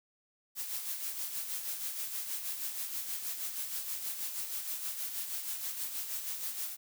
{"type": "noise with tremolo", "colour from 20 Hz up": "blue", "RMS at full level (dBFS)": -36, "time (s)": [0.55, 6.77], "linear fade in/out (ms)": 50, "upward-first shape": "sine", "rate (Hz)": 6.3, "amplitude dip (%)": 50, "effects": []}